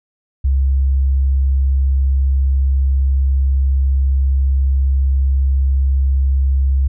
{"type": "tone", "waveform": "sine", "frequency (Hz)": 67.3, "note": "C2", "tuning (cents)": 49, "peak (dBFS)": -11, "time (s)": [0.44, 6.88], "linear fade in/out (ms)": 10, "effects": []}